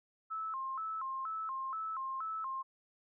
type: tone with vibrato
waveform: sine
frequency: 1178 Hz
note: D6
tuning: 5 cents sharp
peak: -36 dBFS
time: 0.3-2.63 s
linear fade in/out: 20 ms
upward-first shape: square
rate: 2.1 Hz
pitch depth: 180 cents each way
effects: none